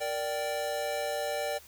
square chord, G minor, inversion first, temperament equal with one note detuned, 466.2 / 587.3 / 776.3 Hz, Bb4 / D5 / G5, 0 / 0 / -17 cents, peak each -39 / -33 / -37 dBFS, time 0-1.59 s, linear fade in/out 20 ms, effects added 75 Hz sine -61 dBFS peak until 1.67 s + white hiss -54 dBFS RMS until 1.67 s

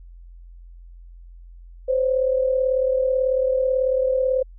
sine tone pair together, 516.2 / 554.4 Hz, C5 / C#5, -23 / 0 cents, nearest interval minor second, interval 123 cents, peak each -18 / -25 dBFS, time 1.88-4.43 s, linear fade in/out 10 ms, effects added 43 Hz sine -40 dBFS peak until 4.58 s

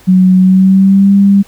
sine tone with pitch glide, 185.3 to 198.6 Hz, F#3 to G3, +3 to +23 cents, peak -3 dBFS, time 0.07-1.43 s, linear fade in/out 20 ms, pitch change +120 cents, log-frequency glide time 0.39-1.13 s, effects pink hiss -42 dBFS RMS until 1.47 s

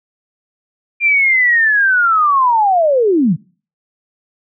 sine linear sweep, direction down, 2400 to 130.81 Hz, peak -9 dBFS, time 1-3.37 s, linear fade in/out 50 ms, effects noise-tail reverb RT60 0.4 s tail -23 dB re dry

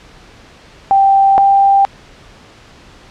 sine tone pair in turn, 784 / 789.9 Hz, G5 / G5, 0 / +13 cents, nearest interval unison, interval 13 cents, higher second, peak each -6 dBFS, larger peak neither, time 0.91-1.38 / 1.38-1.85 s, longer neither, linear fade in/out 0 ms, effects pink hiss -41 dBFS RMS until 3.1 s + low-pass 5000 Hz 12 dB/octave

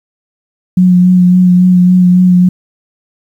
sine tone with vibrato, 180.9 Hz, F#3, 39 cents flat, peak -3 dBFS, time 0.77-2.49 s, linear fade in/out 5 ms, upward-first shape sine, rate 3.6 Hz, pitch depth 20 cents each way, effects 7-bit

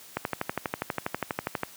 click train, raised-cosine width 0.5 ms, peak -12 dBFS, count 19, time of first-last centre 0.17-1.633 s, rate 12.3 Hz, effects white hiss -49 dBFS RMS until 1.76 s + high-pass 100 Hz 12 dB/octave

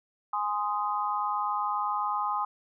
sine chord, Ab major, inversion none, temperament just, 830.6 / 1038.3 / 1245.9 Hz, Ab5 / C6 / Eb6, 0 / -14 / +2 cents, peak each -31 dBFS, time 0.33-2.45 s, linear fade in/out 5 ms, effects none

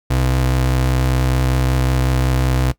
square ring-modulated tone, 94.9 Hz, F#2, 44 cents sharp, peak -12 dBFS, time 0.1-2.72 s, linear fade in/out 10 ms, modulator 32.6 Hz, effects noise-tail reverb RT60 0.1 s tail -17 dB re dry

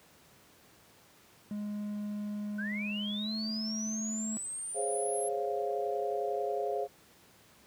triangle tone with pitch glide, 207.7 to 218.2 Hz, G#3 to A3, 0 to -14 cents, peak -32 dBFS, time 1.51-4.37 s, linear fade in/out 0 ms, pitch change +86 cents, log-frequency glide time 3.17-3.32 s
sine linear sweep, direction up, 1481 to 11090 Hz, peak -36 dBFS, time 2.58-5.29 s, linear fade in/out 10 ms
sine chord, Db major seventh, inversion second, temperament equal, 415.3 / 523.3 / 554.4 / 698.5 Hz, Ab4 / C5 / Db5 / F5, 0 / 0 / 0 / 0 cents, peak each -34 / -38 / -38 / -35 dBFS, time 4.74-6.88 s, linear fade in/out 50 ms
effects pink hiss -60 dBFS RMS until 7.66 s + high-pass 100 Hz 12 dB/octave

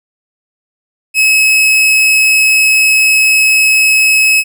40% pulse tone, 2572 Hz, E7, 43 cents flat, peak -5 dBFS, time 1.14-4.44 s, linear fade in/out 50 ms, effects none

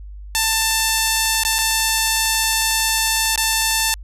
5% pulse tone with dropouts, 889 Hz, A5, 18 cents sharp, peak -4 dBFS, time 0.35-3.94 s, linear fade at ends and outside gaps 0 ms, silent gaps 1.435-1.45 / 1.584-1.588 / 3.359-3.376 s, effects added 50 Hz sine -32 dBFS peak until 4.03 s + resampled to 32000 Hz

